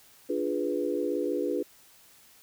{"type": "chord", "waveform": "sine", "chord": "D diminished seventh", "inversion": "none", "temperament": "equal", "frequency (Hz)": [293.7, 349.2, 415.3, 493.9], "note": ["D4", "F4", "Ab4", "Cb5"], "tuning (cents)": [0, 0, 0, 0], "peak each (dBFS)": -32, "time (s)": [0.29, 1.63], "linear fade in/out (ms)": 10, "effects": ["white hiss -57 dBFS RMS until 2.42 s"]}